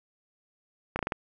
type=slowing click train; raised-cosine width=0.5 ms; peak=-14 dBFS; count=5; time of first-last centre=0.96-1.122 s; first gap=31 ms; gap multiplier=1.18; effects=none